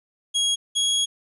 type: tone pair in turn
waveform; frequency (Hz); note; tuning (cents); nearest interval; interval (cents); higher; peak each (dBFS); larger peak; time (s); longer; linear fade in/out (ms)
sawtooth; 3300 / 3319; G#7 / G#7; -12 / -2; unison; 10; second; -16 / -16; neither; 0.34-0.56 / 0.75-1.06; second; 20
effects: resampled to 24000 Hz